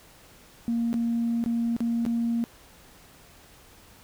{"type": "tone with dropouts", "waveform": "sine", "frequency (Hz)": 233.1, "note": "A#3", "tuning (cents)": 0, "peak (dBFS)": -22, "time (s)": [0.68, 2.44], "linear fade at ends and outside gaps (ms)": 0, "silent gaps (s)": [[0.93, 0.941], [1.44, 1.461], [1.765, 1.805], [2.052, 2.063]], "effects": ["tanh soft clip ceiling -19 dBFS", "pink hiss -53 dBFS RMS until 4.03 s"]}